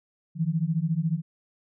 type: beating tone pair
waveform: sine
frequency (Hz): 155.56 / 169.56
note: D#3 / E3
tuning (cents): 0 / +49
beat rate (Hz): 14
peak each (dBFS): -26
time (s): 0.35-1.22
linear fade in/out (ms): 50
effects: none